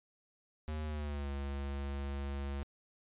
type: tone with pitch glide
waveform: square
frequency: 77 to 69.8 Hz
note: D#2 to C#2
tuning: -17 to +13 cents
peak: -37 dBFS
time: 0.68-2.63 s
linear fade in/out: 0 ms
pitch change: -170 cents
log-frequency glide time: 0.85-1.3 s
effects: resampled to 8000 Hz